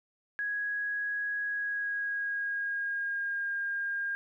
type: tone with pitch glide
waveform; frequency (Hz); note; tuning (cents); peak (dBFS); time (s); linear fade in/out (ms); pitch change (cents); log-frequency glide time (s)
sine; 1661.2 to 1612; G#6 to G6; 0 to +48; -30; 0.39-4.15; 0; -52; 1.42-3.55
effects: 12-bit